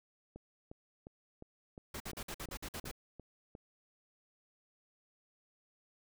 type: click train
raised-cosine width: 2 ms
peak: -35 dBFS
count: 10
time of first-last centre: 0.36-3.551 s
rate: 2.82 Hz
type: noise bursts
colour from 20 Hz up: pink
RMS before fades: -43 dBFS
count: 9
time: 1.94-2.914 s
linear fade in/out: 5 ms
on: 62 ms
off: 52 ms
effects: none